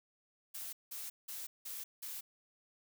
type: noise bursts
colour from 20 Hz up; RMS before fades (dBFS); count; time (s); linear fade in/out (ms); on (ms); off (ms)
blue; -44; 5; 0.54-2.21; 10; 190; 180
effects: none